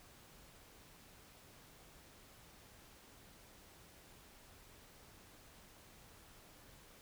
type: silence
effects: pink hiss -61 dBFS RMS until 7.01 s